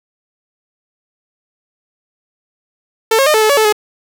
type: tone with pitch steps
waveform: sawtooth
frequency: 445.5 / 542 / 609 / 436.7 / 431.9 / 567 / 436.2 / 422.7 Hz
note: A4 / C#5 / D#5 / A4 / A4 / C#5 / A4 / G#4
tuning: +22 / -39 / -37 / -13 / -32 / +39 / -15 / +31 cents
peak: -5 dBFS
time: 3.11-3.726 s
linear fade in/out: 5 ms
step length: 77 ms
effects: none